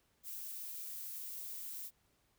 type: noise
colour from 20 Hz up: violet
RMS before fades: -45 dBFS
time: 0.23-1.91 s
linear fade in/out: 50 ms
effects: pink hiss -75 dBFS RMS until 2.38 s